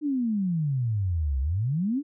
sine exponential two-way sweep, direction down then up, 307.5 to 64 to 307.5 Hz, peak -23 dBFS, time 0.01-2.03 s, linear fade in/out 50 ms, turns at 1.4 s, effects none

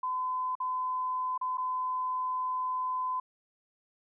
sine tone with dropouts, 1017 Hz, C6, 50 cents flat, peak -29 dBFS, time 0.03-3.2 s, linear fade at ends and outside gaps 5 ms, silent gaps 0.553-0.601 / 1.378-1.412 / 1.573-1.58 s, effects none

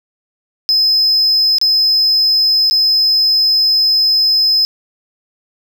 triangle tone with dropouts, 5100 Hz, D#8, 42 cents sharp, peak -8 dBFS, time 0.69-4.65 s, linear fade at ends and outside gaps 0 ms, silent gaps 1.584-1.614 / 2.699-2.71 s, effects none

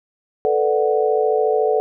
sine chord, B minor seventh, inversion third, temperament equal, 440 / 493.9 / 587.3 / 740 Hz, A4 / B4 / D5 / F#5, 0 / 0 / 0 / 0 cents, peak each -17 / -22 / -23 / -22 dBFS, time 0.45-1.8 s, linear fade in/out 0 ms, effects none

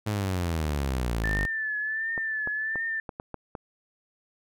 sawtooth exponential sweep, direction down, 108.6 to 48 Hz, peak -22 dBFS, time 0.06-1.46 s, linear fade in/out 10 ms
sine tone with vibrato, 1760 Hz, A6, in tune, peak -27 dBFS, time 1.24-3 s, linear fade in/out 2 ms, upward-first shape triangle, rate 1.4 Hz, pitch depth 64 cents each way
clicks, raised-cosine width 1 ms, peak -21 dBFS, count 7, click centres 2.178 / 2.474 / 2.757 / 3.092 / 3.199 / 3.343 / 3.552 s
effects none

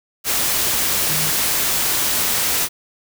sine tone in noise, 155 Hz, D#3, 6 cents flat, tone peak -27 dBFS, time 1.07-1.32 s, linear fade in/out 50 ms, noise white, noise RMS -19 dBFS, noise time 0.24-2.69 s, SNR -11 dB, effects none

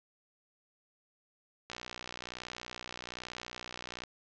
click train, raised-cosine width 0.2 ms, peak -23 dBFS, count 144, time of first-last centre 1.7-4.037 s, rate 61.2 Hz, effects low-pass 6000 Hz 12 dB/octave

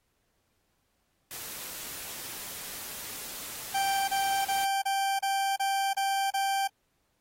white noise, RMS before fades -40 dBFS, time 1.31-4.65 s, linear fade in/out 0 ms
40% pulse tone bursts, 784 Hz, G5, in tune, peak -25 dBFS, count 8, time 3.74-6.677 s, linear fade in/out 10 ms, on 340 ms, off 31 ms
effects pink hiss -75 dBFS RMS until 7.2 s + AAC 48 kbps

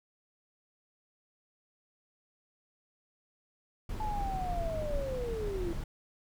brown noise, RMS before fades -36 dBFS, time 3.89-5.84 s, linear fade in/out 5 ms
sine linear sweep, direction down, 870 to 329.6 Hz, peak -34 dBFS, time 4-5.73 s, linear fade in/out 2 ms
effects none

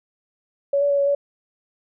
sine tone with pitch steps, 562 / 572 / 565 / 561 / 568 Hz, C#5 / D5 / C#5 / C#5 / C#5, +24 / -46 / +33 / +21 / +42 cents, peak -16 dBFS, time 0.73-1.15 s, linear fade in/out 5 ms, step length 84 ms, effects none

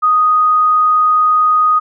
sine tone, 1244.5 Hz, D#6, in tune, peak -8 dBFS, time 0.02-1.8 s, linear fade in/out 20 ms, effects none

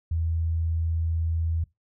sine tone, 82 Hz, E2, 9 cents flat, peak -23 dBFS, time 0.11-1.64 s, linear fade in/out 5 ms, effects noise-tail reverb RT60 0.2 s tail -22 dB re dry

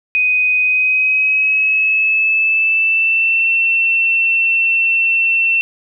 sine tone with pitch glide, 2500 to 2695 Hz, D#7 to E7, +8 to +38 cents, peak -11 dBFS, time 0.15-5.61 s, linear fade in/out 0 ms, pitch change +130 cents, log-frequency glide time 0.62-3.51 s, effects none

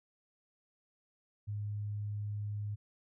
sine tone, 103.83 Hz, G#2, in tune, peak -35 dBFS, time 1.47-2.76 s, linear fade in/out 20 ms, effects none

